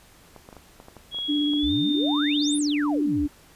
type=clicks; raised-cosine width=1 ms; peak=-29 dBFS; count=10; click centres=0.363 / 0.489 / 0.528 / 0.567 / 0.801 / 0.884 / 0.967 / 1.146 / 1.187 / 1.535 s
type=tone with pitch glide; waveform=sine; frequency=3322 to 3623 Hz; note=G#7 to A7; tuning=0 to +50 cents; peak=-27 dBFS; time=1.11-2.59 s; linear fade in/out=50 ms; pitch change=+150 cents; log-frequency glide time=1.57-1.72 s
type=tone with vibrato; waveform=sine; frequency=293.7 Hz; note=D4; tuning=in tune; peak=-21 dBFS; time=1.28-3.28 s; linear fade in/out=20 ms; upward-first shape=triangle; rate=16 Hz; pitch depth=22 cents each way
type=exponential two-way sweep; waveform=sine; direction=up then down; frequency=55 to 10300 to 55 Hz; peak=-29 dBFS; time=1.63-3.26 s; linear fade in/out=5 ms; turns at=2.57 s
effects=pink hiss -53 dBFS RMS until 3.55 s + resampled to 32000 Hz